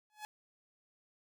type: tone with exponential growth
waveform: sawtooth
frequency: 849 Hz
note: G#5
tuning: 38 cents sharp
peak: -35 dBFS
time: 0.1-0.25 s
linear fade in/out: 0 ms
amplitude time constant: 31 ms
effects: none